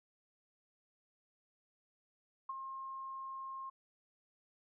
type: tone with ADSR envelope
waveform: sine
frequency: 1068 Hz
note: C6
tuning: 35 cents sharp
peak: -36 dBFS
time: 2.49-3.7 s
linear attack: 6 ms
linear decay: 25 ms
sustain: -6 dB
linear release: 10 ms
effects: none